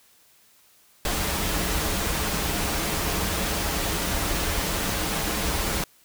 pink noise with comb filter, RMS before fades -26 dBFS, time 1.05-5.84 s, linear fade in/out 2 ms, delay 8 ms, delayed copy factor -0.5, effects white hiss -58 dBFS RMS until 6.04 s

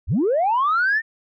sine linear sweep, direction up, 46.25 to 1840 Hz, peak -15 dBFS, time 0.07-1.02 s, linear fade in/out 50 ms, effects tanh soft clip ceiling -13 dBFS

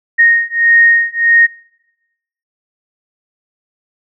sine beating tone pair, 1858 / 1859.6 Hz, A#6 / A#6, -6 / -5 cents, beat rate 1.6 Hz, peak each -10 dBFS, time 0.18-1.47 s, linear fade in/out 20 ms, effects noise-tail reverb RT60 1.0 s tail -26 dB re dry

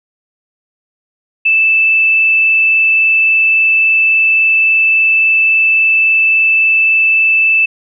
sine tone with frequency modulation, 2637 Hz, E7, in tune, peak -7 dBFS, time 1.45-7.66 s, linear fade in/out 10 ms, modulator 23.6 Hz, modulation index 0.39, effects none

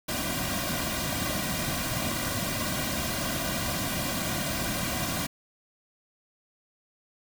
pink noise with comb filter, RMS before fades -30 dBFS, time 0.08-5.27 s, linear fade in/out 10 ms, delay 2.3 ms, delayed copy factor -0.85, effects none

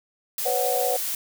blue noise, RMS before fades -28 dBFS, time 0.38-1.15 s, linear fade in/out 2 ms
sine chord, B suspended second, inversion none, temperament equal with one note detuned, 499.3 / 554.4 / 740 Hz, B4 / C#5 / F#5, +19 / 0 / 0 cents, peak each -26 / -28 / -26 dBFS, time 0.45-0.97 s, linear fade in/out 10 ms
effects none

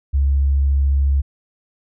sine tone with vibrato, 69.3 Hz, C#2, in tune, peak -12 dBFS, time 0.13-1.22 s, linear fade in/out 20 ms, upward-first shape sine, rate 14 Hz, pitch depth 8 cents each way, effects tanh soft clip ceiling -8 dBFS

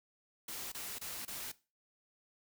white noise bursts, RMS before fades -43 dBFS, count 4, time 0.48-1.518 s, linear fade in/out 5 ms, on 240 ms, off 26 ms, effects noise-tail reverb RT60 0.3 s tail -18 dB re dry

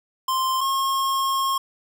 square tone pair in turn, 1046.5 / 1079 Hz, C6 / C#6, 0 / -47 cents, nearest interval minor second, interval 53 cents, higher second, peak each -21 dBFS, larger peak neither, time 0.28-0.61 / 0.61-1.58 s, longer second, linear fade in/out 5 ms, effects none

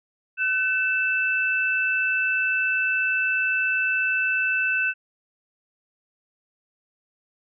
sine tone pair together, 1515 / 2643 Hz, F#6 / E7, +40 / +4 cents, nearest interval minor seventh, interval 964 cents, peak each -23 / -23 dBFS, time 0.37-4.94 s, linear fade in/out 50 ms, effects none

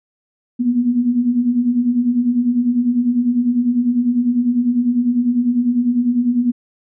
sine beating tone pair, 234.4 / 244.4 Hz, A#3 / B3, +10 / -18 cents, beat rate 10 Hz, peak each -20 / -14 dBFS, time 0.59-6.52 s, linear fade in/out 20 ms, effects none

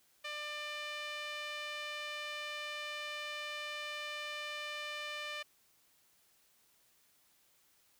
sawtooth tone with band-pass filter, 596 Hz, D5, 25 cents sharp, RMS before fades -42 dBFS, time 0.24-5.43 s, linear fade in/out 10 ms, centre 2600 Hz, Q 1.5, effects white hiss -70 dBFS RMS until 7.99 s

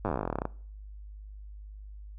slowing click train, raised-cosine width 1 ms, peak -16 dBFS, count 22, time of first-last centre 0.05-0.454 s, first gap 9 ms, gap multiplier 1.07, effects noise-tail reverb RT60 0.5 s tail -22 dB re dry + added 51 Hz sine -42 dBFS peak until 2.18 s

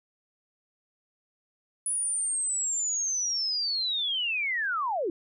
sine linear sweep, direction down, 9956 to 310 Hz, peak -26 dBFS, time 1.86-5.1 s, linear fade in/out 2 ms, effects none

